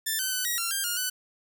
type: tone with pitch steps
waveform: 5% pulse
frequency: 1772 / 1528 / 1504 / 1903 / 1370 / 1595 / 1422 / 1497 Hz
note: A6 / G6 / F#6 / A#6 / F6 / G6 / F6 / F#6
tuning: +12 / -45 / +28 / +35 / -34 / +30 / +31 / +20 cents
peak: -16 dBFS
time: 0.06-1.1 s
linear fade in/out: 10 ms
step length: 130 ms
effects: none